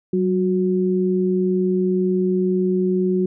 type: tone pair together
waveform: sine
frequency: 187.88 / 365.9 Hz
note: F#3 / F#4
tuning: +27 / -19 cents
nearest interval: octave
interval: 1154 cents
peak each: -19 dBFS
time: 0.13-3.26 s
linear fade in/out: 5 ms
effects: none